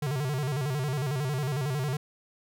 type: tone with vibrato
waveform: square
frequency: 138.59 Hz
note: C#3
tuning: in tune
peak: -28 dBFS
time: 0.02-1.97 s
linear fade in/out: 5 ms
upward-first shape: square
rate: 11 Hz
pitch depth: 130 cents each way
effects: none

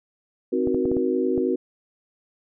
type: chord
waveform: sine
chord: C half-diminished seventh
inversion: none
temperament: equal with one note detuned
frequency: 261.6 / 311.1 / 370 / 473.2 Hz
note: C4 / Eb4 / Gb4 / Bb4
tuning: 0 / 0 / 0 / +26 cents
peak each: -25 / -29 / -23 / -27 dBFS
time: 0.52-1.56 s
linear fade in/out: 10 ms
type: clicks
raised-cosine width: 2 ms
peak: -16 dBFS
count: 6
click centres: 0.673 / 0.746 / 0.855 / 0.916 / 0.968 / 1.378 s
effects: none

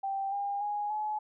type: tone with pitch steps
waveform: sine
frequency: 783 / 805 / 827.6 / 850.9 Hz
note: G5 / G5 / G#5 / G#5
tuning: -2 / +46 / -6 / +42 cents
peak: -30 dBFS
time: 0.03-1.19 s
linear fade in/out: 10 ms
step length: 290 ms
effects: none

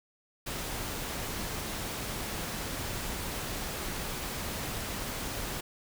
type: noise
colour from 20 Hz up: pink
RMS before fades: -36 dBFS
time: 0.46-5.61 s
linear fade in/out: 10 ms
effects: none

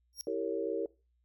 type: tone with exponential growth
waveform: sawtooth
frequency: 5588 Hz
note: F8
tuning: in tune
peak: -31 dBFS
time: 0.13-0.21 s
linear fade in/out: 0 ms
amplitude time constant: 17 ms
type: chord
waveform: sine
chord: E diminished seventh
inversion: none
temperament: equal with one note detuned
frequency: 329.6 / 392 / 459.2 / 554.4 Hz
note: E4 / G4 / Bb4 / Db5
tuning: 0 / 0 / -26 / 0 cents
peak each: -38 / -37 / -34 / -39 dBFS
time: 0.27-0.86 s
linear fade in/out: 2 ms
effects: noise-tail reverb RT60 0.3 s tail -21 dB re dry + added 60 Hz sine -70 dBFS peak until 1.24 s

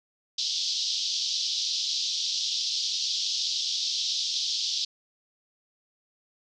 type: band-pass noise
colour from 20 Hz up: white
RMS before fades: -29 dBFS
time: 0.38-4.85 s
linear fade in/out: 5 ms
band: 3300 to 5600 Hz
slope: 48 dB/octave
effects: none

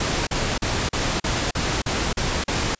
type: noise bursts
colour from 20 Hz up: pink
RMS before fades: -23 dBFS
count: 9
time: 0-2.75 s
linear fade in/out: 5 ms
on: 270 ms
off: 40 ms
effects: white hiss -61 dBFS RMS until 2.79 s + resampled to 16000 Hz

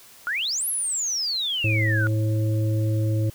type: exponential two-way sweep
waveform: sine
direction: up then down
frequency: 1367 to 11530 to 1419 Hz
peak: -23 dBFS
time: 0.27-2.07 s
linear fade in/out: 0 ms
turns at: 0.68 s
type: harmonic tone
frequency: 108.6 Hz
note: A2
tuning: 22 cents flat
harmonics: 1 / 3 / 5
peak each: -20 / -30 / -34 dBFS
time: 1.64-3.3 s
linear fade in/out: 5 ms
effects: white hiss -49 dBFS RMS until 3.34 s

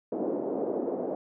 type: band-pass noise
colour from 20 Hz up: pink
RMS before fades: -31 dBFS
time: 0.12-1.15 s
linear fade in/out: 2 ms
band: 280 to 600 Hz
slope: 24 dB/octave
effects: none

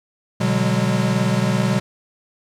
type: chord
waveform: square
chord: G# half-diminished seventh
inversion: first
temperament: equal with one note detuned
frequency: 123.47 / 146.83 / 185 / 203.3 Hz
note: B2 / D3 / F#3 / G#3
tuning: 0 / 0 / 0 / -37 cents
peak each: -22 / -26 / -22 / -23 dBFS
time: 0.4-1.8 s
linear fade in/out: 10 ms
effects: low-pass 9000 Hz 12 dB/octave + 9-bit

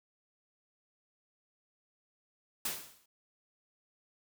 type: noise with exponential decay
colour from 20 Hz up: white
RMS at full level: -32 dBFS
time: 2.65-3.06 s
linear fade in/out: 5 ms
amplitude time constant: 88 ms
effects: none

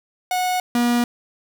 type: tone pair in turn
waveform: 45% pulse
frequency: 732 / 240.2 Hz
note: F#5 / B3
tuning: -19 / -48 cents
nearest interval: octave + perfect fifth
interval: 1929 cents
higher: first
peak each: -19 / -16 dBFS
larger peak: second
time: 0.31-0.6 / 0.75-1.04 s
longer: neither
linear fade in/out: 2 ms
effects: 8-bit

